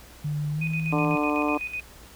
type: tone with pitch glide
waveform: sine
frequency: 148.5 to 160.08 Hz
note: D3 to D#3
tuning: +20 to +50 cents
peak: -25 dBFS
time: 0.24-1.16 s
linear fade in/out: 10 ms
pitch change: +130 cents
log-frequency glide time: 0.53-0.63 s
type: tone with tremolo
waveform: sine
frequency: 2489 Hz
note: D#7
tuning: in tune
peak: -28 dBFS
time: 0.61-1.81 s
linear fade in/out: 10 ms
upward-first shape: square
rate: 8 Hz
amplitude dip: 65%
type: harmonic tone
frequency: 148.4 Hz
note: D3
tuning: 18 cents sharp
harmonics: 2 / 3 / 4 / 5 / 6 / 7 / 8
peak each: -25 / -32 / -31 / -32 / -34 / -31 / -34 dBFS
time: 0.92-1.58 s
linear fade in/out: 10 ms
effects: added 60 Hz sine -49 dBFS peak until 2.15 s + pink hiss -49 dBFS RMS until 2.15 s